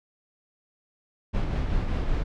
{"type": "noise with tremolo", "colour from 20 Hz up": "brown", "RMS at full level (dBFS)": -24, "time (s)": [1.33, 2.24], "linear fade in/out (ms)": 20, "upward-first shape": "triangle", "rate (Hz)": 5.2, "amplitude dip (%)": 35, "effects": ["low-pass 4000 Hz 12 dB/octave"]}